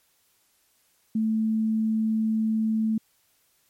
sine tone, 220 Hz, A3, in tune, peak -21 dBFS, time 1.15-2.98 s, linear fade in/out 5 ms, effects white hiss -66 dBFS RMS until 3.69 s + MP3 64 kbps

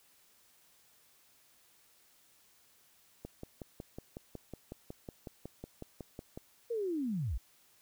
click train, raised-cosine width 2 ms, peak -29 dBFS, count 18, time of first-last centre 3.25-6.375 s, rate 5.44 Hz
sine linear sweep, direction down, 482 to 40.2 Hz, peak -32 dBFS, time 6.7-7.38 s, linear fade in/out 10 ms
effects white hiss -66 dBFS RMS until 7.81 s

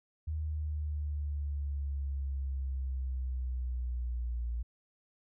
sine exponential sweep, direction down, 78 to 58.3 Hz, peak -32 dBFS, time 0.27-4.63 s, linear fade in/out 10 ms, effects none

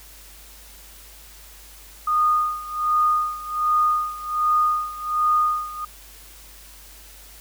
sine tone with tremolo, 1229 Hz, D#6, 22 cents flat, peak -15 dBFS, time 2.07-5.85 s, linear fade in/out 5 ms, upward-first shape sine, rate 1.3 Hz, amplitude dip 85%, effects added 50 Hz sine -47 dBFS peak until 7.4 s + white hiss -46 dBFS RMS until 7.4 s

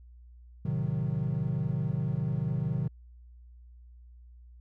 triangle chord, A diminished seventh, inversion none, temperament equal, 110 / 130.81 / 155.56 / 185 Hz, A2 / C3 / Eb3 / Gb3, 0 / 0 / 0 / 0 cents, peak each -34 / -29 / -29 / -34 dBFS, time 0.65-2.88 s, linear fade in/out 5 ms, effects tanh soft clip ceiling -17 dBFS + added 60 Hz sine -49 dBFS peak until 4.6 s

